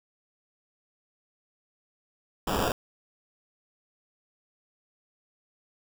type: noise with sample-and-hold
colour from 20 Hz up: violet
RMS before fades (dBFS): -27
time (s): 2.47-2.72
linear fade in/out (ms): 2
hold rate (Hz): 2100
effects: none